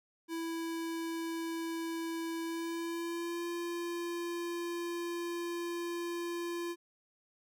square tone with pitch glide, 330.3 to 343.9 Hz, E4 to F4, +4 to -27 cents, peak -36 dBFS, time 0.28-6.76 s, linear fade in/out 50 ms, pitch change +69 cents, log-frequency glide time 2.43-3.48 s, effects none

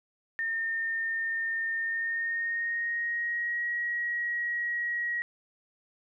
sine tone with pitch glide, 1819 to 1902.8 Hz, A#6 to A#6, -43 to +35 cents, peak -28 dBFS, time 0.39-5.22 s, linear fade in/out 0 ms, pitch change +78 cents, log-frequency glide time 1.76-3.66 s, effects none

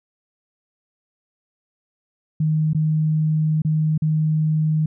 sine tone with dropouts, 155.56 Hz, D#3, in tune, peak -16 dBFS, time 2.4-4.86 s, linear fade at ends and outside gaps 5 ms, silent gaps 2.733-2.747 / 3.62-3.648 / 3.978-4.02 s, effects none

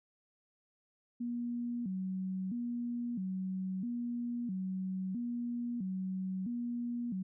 sine tone with vibrato, 212.1 Hz, G#3, 37 cents sharp, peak -34 dBFS, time 1.2-7.23 s, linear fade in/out 10 ms, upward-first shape square, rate 0.76 Hz, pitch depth 210 cents each way, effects none

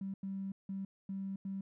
triangle tone bursts at uneven times, 194.1 Hz, G3, 17 cents flat, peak -33 dBFS, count 5, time 0.01-0.14 / 0.23-0.52 / 0.69-0.85 / 1.09-1.36 / 1.45-1.61 s, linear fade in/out 5 ms, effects tanh soft clip ceiling -35 dBFS

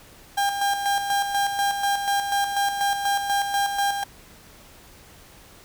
35% pulse tone with tremolo, 802 Hz, G5, 39 cents sharp, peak -18 dBFS, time 0.37-4.04 s, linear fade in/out 10 ms, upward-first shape square, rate 4.1 Hz, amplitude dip 50%, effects pink hiss -49 dBFS RMS until 5.64 s

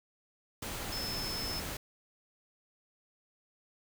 sine tone in noise, 5240 Hz, E8, 11 cents flat, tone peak -37 dBFS, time 0.92-1.6 s, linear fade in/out 5 ms, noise pink, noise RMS -39 dBFS, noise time 0.62-1.77 s, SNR -1 dB, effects none

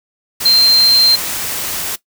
sine tone in noise, 4157 Hz, C8, 12 cents flat, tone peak -6 dBFS, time 0.45-1.16 s, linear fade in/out 10 ms, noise white, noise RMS -21 dBFS, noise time 0.4-1.96 s, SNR +12 dB, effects noise-tail reverb RT60 0.1 s tail -17 dB re dry

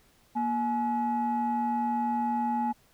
sine tone pair together, 236.5 / 848 Hz, A#3 / G#5, +25 / +36 cents, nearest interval octave + minor seventh, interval 2211 cents, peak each -28 / -26 dBFS, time 0.35-2.73 s, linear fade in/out 20 ms, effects tanh soft clip ceiling -21 dBFS + pink hiss -63 dBFS RMS until 2.93 s

